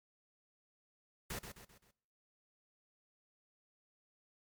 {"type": "noise with echo", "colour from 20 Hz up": "pink", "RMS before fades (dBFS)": -42, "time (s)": [1.3, 1.39], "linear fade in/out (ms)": 5, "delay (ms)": 130, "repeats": 4, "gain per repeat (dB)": -7, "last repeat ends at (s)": 1.91, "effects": ["noise-tail reverb RT60 0.7 s tail -21 dB re dry", "MP3 96 kbps"]}